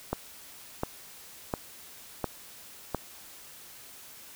click train, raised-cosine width 1 ms, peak -14 dBFS, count 5, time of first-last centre 0.13-2.947 s, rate 1.42 Hz, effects white hiss -49 dBFS RMS until 4.35 s

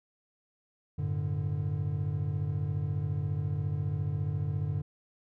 triangle chord, G suspended second, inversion none, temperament equal with one note detuned, 95.48 / 110 / 146.83 Hz, G2 / A2 / D3, -45 / 0 / 0 cents, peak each -31 / -34 / -30 dBFS, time 0.98-4.82 s, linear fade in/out 10 ms, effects none

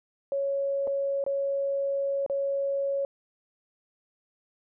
sine tone with dropouts, 554.4 Hz, C#5, in tune, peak -25 dBFS, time 0.32-3.05 s, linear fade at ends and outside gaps 1 ms, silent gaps 0.871-0.875 / 1.24-1.264 / 2.263-2.298 s, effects none

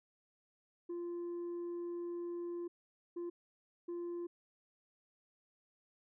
sine tone bursts at uneven times, 346.4 Hz, F4, 14 cents flat, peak -36 dBFS, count 3, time 0.89-2.68 / 3.16-3.3 / 3.88-4.27 s, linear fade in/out 10 ms, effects tanh soft clip ceiling -38 dBFS

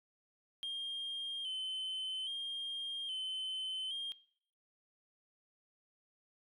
sine tone with vibrato, 3136 Hz, G7, in tune, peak -35 dBFS, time 0.63-4.12 s, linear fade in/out 0 ms, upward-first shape square, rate 0.61 Hz, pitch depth 43 cents each way, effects noise-tail reverb RT60 0.6 s tail -21 dB re dry + tanh soft clip ceiling -36 dBFS

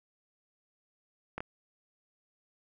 clicks, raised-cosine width 0.5 ms, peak -21 dBFS, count 2, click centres 1.38 / 1.405 s, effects none

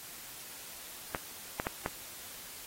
clicks, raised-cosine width 0.5 ms, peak -17 dBFS, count 4, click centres 1.148 / 1.599 / 1.669 / 1.861 s, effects white hiss -47 dBFS RMS until 2.66 s + AAC 48 kbps

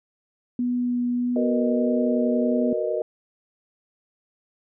sine tone with vibrato, 244.8 Hz, B3, 15 cents flat, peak -21 dBFS, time 0.59-2.73 s, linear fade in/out 2 ms, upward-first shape sine, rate 1.6 Hz, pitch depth 8 cents each way
sine chord, B major seventh, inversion second, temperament just, 370.4 / 463 / 493.9 / 617.4 Hz, F#4 / A#4 / B4 / D#5, +2 / -12 / 0 / -14 cents, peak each -30 / -27 / -31 / -26 dBFS, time 1.36-3.02 s, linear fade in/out 2 ms
effects none

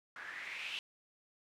blue noise with low-pass filter sweep, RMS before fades -44 dBFS, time 0.16-0.79 s, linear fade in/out 0 ms, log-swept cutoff 1500 to 3000 Hz, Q 5.5, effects none

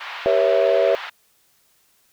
pink band-pass noise, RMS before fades -33 dBFS, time 0-1.1 s, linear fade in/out 10 ms, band 870 to 3500 Hz, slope 24 dB/octave
sine chord, G diminished seventh, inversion none, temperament equal with one note detuned, 392 / 478.2 / 554.4 / 659.3 Hz, G4 / Bb4 / Db5 / Fb5, 0 / +44 / 0 / 0 cents, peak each -23 / -21 / -18 / -19 dBFS, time 0.26-0.95 s, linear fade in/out 0 ms
effects white hiss -61 dBFS RMS until 2.12 s

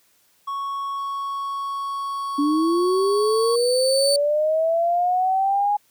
triangle tone, 1108.7 Hz, C#6, in tune, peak -23 dBFS, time 0.47-3.56 s, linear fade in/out 10 ms
30% pulse tone with exponential growth, 4531 Hz, C#8, 37 cents sharp, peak -16 dBFS, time 0.98-4.16 s, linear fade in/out 1 ms, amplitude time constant 690 ms
sine linear sweep, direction up, 284 to 830.6 Hz, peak -17 dBFS, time 2.38-5.77 s, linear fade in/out 10 ms
effects white hiss -61 dBFS RMS until 5.9 s + high-pass 60 Hz 12 dB/octave

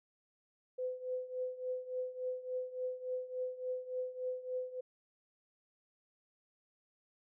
sine tone with tremolo, 507 Hz, B4, 45 cents sharp, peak -33 dBFS, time 0.78-4.81 s, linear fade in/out 10 ms, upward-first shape triangle, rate 3.5 Hz, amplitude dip 85%, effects none

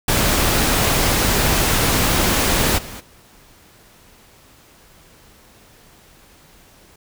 pink noise with level steps, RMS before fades -17 / -34 / -49 dBFS, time 0.08-6.96 s, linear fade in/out 5 ms, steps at 2.77 / 2.99 s, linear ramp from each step 20 ms, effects none

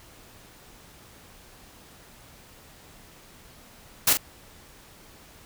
white noise with echo, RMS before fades -19 dBFS, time 4.07-4.13 s, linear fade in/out 5 ms, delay 43 ms, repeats 1, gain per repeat -7 dB, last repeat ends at 4.173 s, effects pink hiss -51 dBFS RMS until 5.45 s

